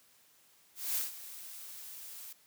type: noise with ADSR envelope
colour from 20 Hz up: blue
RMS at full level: -32 dBFS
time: 0.75-2.33 s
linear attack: 210 ms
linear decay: 150 ms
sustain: -15 dB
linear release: 6 ms
effects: white hiss -65 dBFS RMS until 2.46 s + high-pass 80 Hz 12 dB/octave